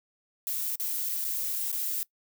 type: noise with dropouts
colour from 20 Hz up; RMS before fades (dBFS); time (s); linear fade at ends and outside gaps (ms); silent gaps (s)
violet; -31; 0.47-2.03; 0; 0.756-0.798 / 1.09-1.094 / 1.244-1.249 / 1.716-1.727
effects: noise-tail reverb RT60 0.1 s tail -22 dB re dry